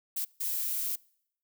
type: noise bursts at uneven times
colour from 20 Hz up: violet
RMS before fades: -32 dBFS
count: 2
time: 0.16-0.25 / 0.4-0.96 s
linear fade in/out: 10 ms
effects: noise-tail reverb RT60 0.7 s tail -25 dB re dry

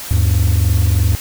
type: tone pair together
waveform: triangle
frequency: 77.78 / 100.91 Hz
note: D#2 / G#2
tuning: 0 / -49 cents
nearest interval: perfect fourth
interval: 451 cents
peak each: -10 dBFS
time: 0.11-1.15 s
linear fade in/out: 0 ms
effects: tanh soft clip ceiling -6 dBFS + white hiss -29 dBFS RMS until 1.2 s

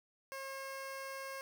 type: tone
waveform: 15% pulse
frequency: 539 Hz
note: C#5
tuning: 49 cents flat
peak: -36 dBFS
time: 0.32-1.41 s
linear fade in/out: 0 ms
effects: none

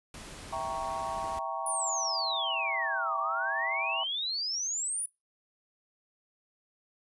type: noise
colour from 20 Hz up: pink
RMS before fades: -45 dBFS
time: 0.14-1.39 s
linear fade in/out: 2 ms
type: chord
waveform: sine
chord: E diminished seventh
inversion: none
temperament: equal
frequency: 659.3 / 784 / 932.3 / 1108.7 Hz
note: E5 / G5 / Bb5 / Db6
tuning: 0 / 0 / 0 / 0 cents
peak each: -37 dBFS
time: 0.52-4.04 s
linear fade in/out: 10 ms
type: exponential two-way sweep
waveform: sine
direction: down then up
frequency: 9956 to 1122 to 9956 Hz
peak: -30 dBFS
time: 1.66-5.06 s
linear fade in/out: 5 ms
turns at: 3.18 s
effects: noise-tail reverb RT60 0.2 s tail -22 dB re dry + resampled to 24000 Hz

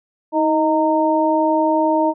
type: tone cluster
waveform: sine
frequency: 317.3 / 625 / 921 Hz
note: D#4 / D#5 / A#5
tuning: +34 / +8 / -21 cents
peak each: -18 dBFS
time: 0.32-2.14 s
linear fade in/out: 50 ms
effects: none

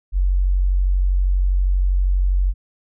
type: tone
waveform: sine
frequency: 46.25 Hz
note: F#1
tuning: in tune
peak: -14 dBFS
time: 0.12-2.54 s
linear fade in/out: 50 ms
effects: none

